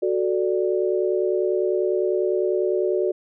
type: chord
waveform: sine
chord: D major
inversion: first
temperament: equal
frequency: 370 / 440 / 587.3 Hz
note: F#4 / A4 / D5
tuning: 0 / 0 / 0 cents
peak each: -21 / -25 / -26 dBFS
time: 0.02-3.12 s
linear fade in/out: 10 ms
effects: none